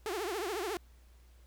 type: tone with vibrato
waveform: sawtooth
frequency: 391.9 Hz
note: G4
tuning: in tune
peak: -30 dBFS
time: 0.06-0.77 s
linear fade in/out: 0 ms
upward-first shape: triangle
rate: 14 Hz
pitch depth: 280 cents each way
effects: added 60 Hz sine -56 dBFS peak until 1.46 s + pink hiss -68 dBFS RMS until 1.46 s